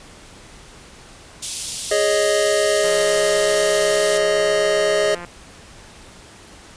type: high-pass noise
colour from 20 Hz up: white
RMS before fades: -25 dBFS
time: 1.42-4.18 s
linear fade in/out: 10 ms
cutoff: 3000 Hz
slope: 24 dB/octave
type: chord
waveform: square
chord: Ab suspended fourth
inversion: none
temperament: equal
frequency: 415.3 / 554.4 / 622.3 Hz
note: Ab4 / Db5 / Eb5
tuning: 0 / 0 / 0 cents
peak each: -21 / -24 / -19 dBFS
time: 1.91-5.15 s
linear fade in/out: 5 ms
type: click train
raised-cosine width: 0.5 ms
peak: -19 dBFS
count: 420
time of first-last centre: 2.84-5.248 s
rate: 174 Hz
effects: pink hiss -43 dBFS RMS until 6.76 s + resampled to 22050 Hz